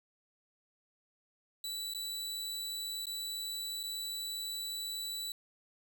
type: tone with dropouts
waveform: sawtooth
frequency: 3951 Hz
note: B7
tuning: in tune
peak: -34 dBFS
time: 1.64-5.32 s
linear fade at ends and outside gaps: 2 ms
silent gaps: 1.937-1.947 / 3.056-3.068 / 3.831-3.836 s
effects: none